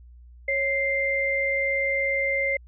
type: tone pair together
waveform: sine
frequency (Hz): 549.1 / 2093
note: C#5 / C7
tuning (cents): -17 / 0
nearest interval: octave + major seventh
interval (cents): 2317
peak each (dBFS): -27 / -23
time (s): 0.48-2.57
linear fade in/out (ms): 5
effects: added 60 Hz sine -45 dBFS peak until 2.67 s

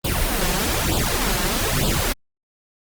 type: noise with flanger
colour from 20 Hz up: pink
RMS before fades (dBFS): -21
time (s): 0.04-2.13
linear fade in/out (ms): 10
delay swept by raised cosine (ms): 0.24 to 5.64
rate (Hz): 1.1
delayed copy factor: +0.9
effects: Opus 32 kbps

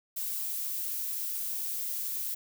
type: noise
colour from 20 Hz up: violet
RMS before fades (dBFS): -34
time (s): 0.16-2.35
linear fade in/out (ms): 10
effects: none

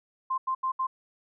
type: tone bursts at uneven times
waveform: sine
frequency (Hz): 1046.5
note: C6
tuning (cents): 0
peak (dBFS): -25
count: 4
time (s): 0.3-0.38 / 0.47-0.55 / 0.63-0.72 / 0.79-0.87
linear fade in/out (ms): 10
effects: none

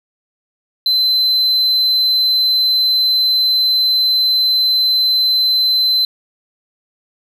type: tone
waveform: triangle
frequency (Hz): 4060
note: B7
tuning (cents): +47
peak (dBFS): -10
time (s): 0.86-6.05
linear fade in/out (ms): 2
effects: none

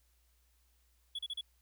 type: tone bursts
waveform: triangle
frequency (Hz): 3379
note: G#7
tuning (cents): +29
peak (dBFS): -35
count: 4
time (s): 1.15-1.411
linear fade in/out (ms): 5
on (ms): 39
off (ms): 35
effects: added 60 Hz sine -69 dBFS peak until 1.61 s + white hiss -75 dBFS RMS until 1.61 s

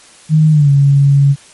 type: tone with pitch glide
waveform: sine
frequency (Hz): 155.56 to 140.2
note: D#3 to C#3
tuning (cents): 0 to +20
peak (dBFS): -5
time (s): 0.29-1.36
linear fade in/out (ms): 50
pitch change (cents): -180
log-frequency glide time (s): 0.51-0.7
effects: white hiss -41 dBFS RMS until 1.53 s + MP3 48 kbps

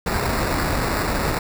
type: noise with sample-and-hold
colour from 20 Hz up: pink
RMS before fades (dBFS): -22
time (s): 0.06-1.39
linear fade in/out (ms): 5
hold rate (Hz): 3150
effects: none

